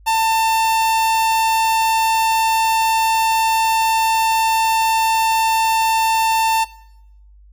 45% pulse tone, 894 Hz, A5, 27 cents sharp, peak -14 dBFS, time 0.06-6.65 s, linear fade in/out 20 ms, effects noise-tail reverb RT60 0.8 s tail -19 dB re dry + added 50 Hz sine -43 dBFS peak until 7.52 s

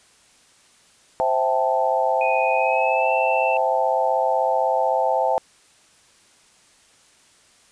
sine chord, A minor seventh, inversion first, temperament equal with one note detuned, 523.3 / 656.6 / 784 / 880 Hz, C5 / E5 / G5 / A5, 0 / -7 / 0 / 0 cents, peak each -23 dBFS, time 1.2-5.38 s, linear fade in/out 0 ms
sine tone with pitch glide, 2489 to 2668 Hz, D#7 to E7, 0 to +20 cents, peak -25 dBFS, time 2.21-3.57 s, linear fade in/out 2 ms, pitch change +120 cents, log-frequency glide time 2.55-3.11 s
effects white hiss -55 dBFS RMS until 7.71 s + resampled to 22050 Hz

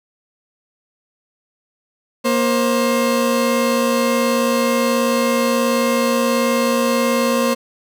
30% pulse tone pair together, 236.1 / 530.8 Hz, A#3 / C5, +22 / +25 cents, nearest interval octave + major second, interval 1403 cents, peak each -15 dBFS, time 2.24-7.55 s, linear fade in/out 20 ms, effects none

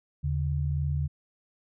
sine tone pair together, 79.2 / 142.1 Hz, D#2 / C#3, +31 / +43 cents, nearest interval minor seventh, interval 1012 cents, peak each -28 dBFS, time 0.23-1.08 s, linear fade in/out 20 ms, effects none

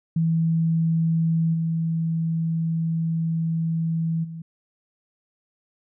sine tone with level steps, 163.6 Hz, E3, 13 cents flat, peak -18 / -21 / -32 dBFS, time 0.16-4.42 s, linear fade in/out 5 ms, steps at 1.53 / 4.23 s, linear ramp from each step 20 ms, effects none

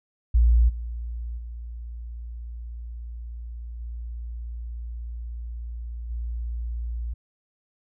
sine tone with level steps, 58.27 Hz, A#1, in tune, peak -14 / -29 / -33 / -31 / -27 dBFS, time 0.34-7.14 s, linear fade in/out 10 ms, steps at 0.68 / 1.37 / 3.79 / 6.09 s, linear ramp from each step 20 ms, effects none

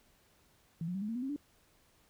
sine tone with pitch steps, 164.81 / 178.69 / 193.74 / 210.1 / 227.8 / 246.9 / 267.7 / 290.3 Hz, E3 / F3 / G3 / G#3 / A#3 / B3 / C4 / D4, 0 / +40 / -20 / +20 / -40 / 0 / +40 / -20 cents, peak -34 dBFS, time 0.81-1.362 s, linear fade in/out 2 ms, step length 69 ms, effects pink hiss -68 dBFS RMS until 2.09 s

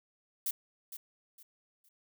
violet noise with echo, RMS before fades -33 dBFS, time 0.46-0.51 s, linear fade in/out 5 ms, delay 460 ms, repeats 3, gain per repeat -11 dB, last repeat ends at 1.89 s, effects none

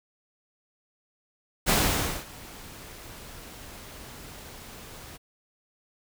pink noise with ADSR envelope, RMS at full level -21 dBFS, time 1.66-5.18 s, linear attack 33 ms, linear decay 550 ms, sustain -23 dB, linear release 24 ms, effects none

